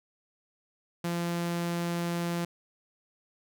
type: tone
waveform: sawtooth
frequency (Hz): 171.7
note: F3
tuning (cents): -29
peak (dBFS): -25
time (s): 1.04-2.45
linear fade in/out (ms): 5
effects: none